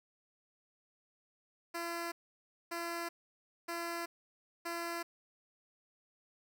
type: tone bursts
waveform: 10% pulse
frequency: 339.8 Hz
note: F4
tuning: 47 cents flat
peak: -29 dBFS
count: 4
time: 1.74-5.03 s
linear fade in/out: 10 ms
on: 380 ms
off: 590 ms
effects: none